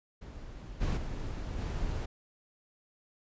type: noise with level steps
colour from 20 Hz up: brown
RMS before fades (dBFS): -44 / -30 / -37 / -34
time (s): 0.21-2.06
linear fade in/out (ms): 10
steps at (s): 0.8 / 0.96 / 1.57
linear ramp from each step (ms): 20
effects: resampled to 16000 Hz